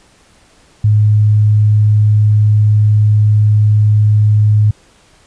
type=tone; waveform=sine; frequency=105.8 Hz; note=G#2; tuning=33 cents sharp; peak=-6 dBFS; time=0.84-4.71 s; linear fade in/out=5 ms; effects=pink hiss -48 dBFS RMS until 5.26 s + resampled to 22050 Hz